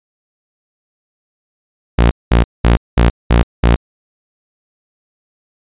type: tone bursts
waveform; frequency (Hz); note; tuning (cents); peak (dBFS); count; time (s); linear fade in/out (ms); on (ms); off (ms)
sawtooth; 58.27; A#1; 0; -3; 6; 1.98-3.76; 10; 130; 200
effects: resampled to 8000 Hz